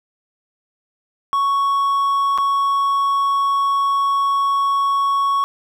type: tone with dropouts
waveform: triangle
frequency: 1111 Hz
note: C#6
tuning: 4 cents sharp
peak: -13 dBFS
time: 1.33-5.44 s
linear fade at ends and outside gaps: 0 ms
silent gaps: 2.377-2.384 s
effects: none